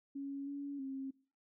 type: tone with pitch steps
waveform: sine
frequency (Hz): 277.7 / 282.6 / 268.7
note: C#4 / C#4 / C4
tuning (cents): +3 / +34 / +46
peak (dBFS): -39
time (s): 0.15-1.11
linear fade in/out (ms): 10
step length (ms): 320
effects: noise-tail reverb RT60 0.4 s tail -21 dB re dry